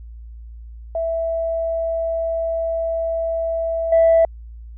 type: tone with level steps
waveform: sine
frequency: 659.3 Hz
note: E5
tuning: in tune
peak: -19 / -9 dBFS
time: 0.95-4.25 s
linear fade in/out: 2 ms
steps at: 3.92 s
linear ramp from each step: 5 ms
effects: tanh soft clip ceiling -7 dBFS + added 57 Hz sine -34 dBFS peak until 4.77 s